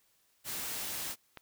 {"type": "noise", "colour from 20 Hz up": "white", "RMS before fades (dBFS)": -38, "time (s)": [0.44, 1.16], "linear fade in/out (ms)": 50}
{"type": "click", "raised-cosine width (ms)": 0.3, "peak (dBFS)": -28, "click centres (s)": 1.373}
{"effects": ["white hiss -71 dBFS RMS until 1.41 s"]}